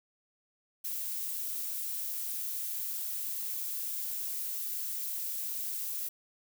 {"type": "noise", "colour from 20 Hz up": "violet", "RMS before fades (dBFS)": -36, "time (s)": [0.84, 6.09], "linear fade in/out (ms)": 10, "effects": []}